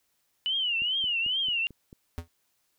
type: tone with vibrato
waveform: sine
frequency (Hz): 2941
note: F#7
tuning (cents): -11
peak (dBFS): -25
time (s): 0.46-1.67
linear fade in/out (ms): 0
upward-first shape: triangle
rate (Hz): 2.4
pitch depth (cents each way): 180
type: click train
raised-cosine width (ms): 3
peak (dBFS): -34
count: 6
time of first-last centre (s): 0.82-1.929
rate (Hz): 4.51
type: tone with exponential decay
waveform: square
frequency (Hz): 84.2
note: E2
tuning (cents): +37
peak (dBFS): -28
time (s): 2.18-2.28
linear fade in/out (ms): 0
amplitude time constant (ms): 21
effects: white hiss -73 dBFS RMS until 2.78 s